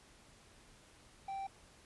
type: tone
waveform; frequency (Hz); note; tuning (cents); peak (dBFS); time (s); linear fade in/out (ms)
triangle; 781; G5; -7; -37; 1.28-1.47; 5
effects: pink hiss -62 dBFS RMS until 1.85 s + resampled to 24000 Hz